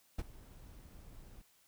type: noise with ADSR envelope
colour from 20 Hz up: brown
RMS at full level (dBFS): -33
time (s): 0.18-1.42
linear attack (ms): 13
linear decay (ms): 30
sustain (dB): -21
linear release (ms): 7
effects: white hiss -69 dBFS RMS until 1.67 s